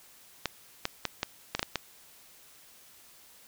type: clicks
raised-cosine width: 0.2 ms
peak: -11 dBFS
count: 8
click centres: 0.457 / 0.854 / 1.053 / 1.231 / 1.55 / 1.594 / 1.629 / 1.757 s
effects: white hiss -56 dBFS RMS until 3.47 s